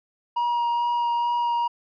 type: tone with vibrato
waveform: triangle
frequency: 951 Hz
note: A#5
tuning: 34 cents sharp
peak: -19 dBFS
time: 0.36-1.68 s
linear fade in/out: 10 ms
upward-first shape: sine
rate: 2.3 Hz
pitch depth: 10 cents each way
effects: resampled to 11025 Hz